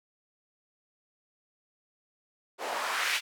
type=noise with band-pass filter sweep; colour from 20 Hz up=white; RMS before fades=-31 dBFS; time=2.58-3.21 s; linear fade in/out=50 ms; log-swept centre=500 to 2600 Hz; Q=1.5; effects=high-pass 300 Hz 12 dB/octave